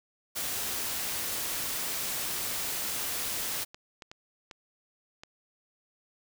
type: noise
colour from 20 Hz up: white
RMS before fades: -33 dBFS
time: 0.35-3.65 s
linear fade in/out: 20 ms
type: clicks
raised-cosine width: 0.2 ms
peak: -27 dBFS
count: 5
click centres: 3.745 / 4.022 / 4.115 / 4.512 / 5.235 s
effects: none